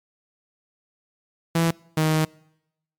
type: tone pair in turn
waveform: sawtooth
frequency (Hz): 166 / 156.68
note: E3 / D#3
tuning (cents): +12 / +12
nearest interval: minor second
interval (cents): 100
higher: first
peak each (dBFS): -14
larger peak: neither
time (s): 1.55-1.71 / 1.97-2.25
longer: second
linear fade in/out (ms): 5
effects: noise-tail reverb RT60 0.8 s tail -25 dB re dry + MP3 96 kbps